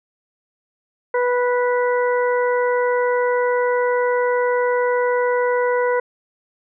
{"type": "harmonic tone", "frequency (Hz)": 491.7, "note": "B4", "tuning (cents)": -8, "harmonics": [1, 2, 3, 4], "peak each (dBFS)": [-17, -23, -27, -29], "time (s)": [1.14, 6], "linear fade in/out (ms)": 5, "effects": []}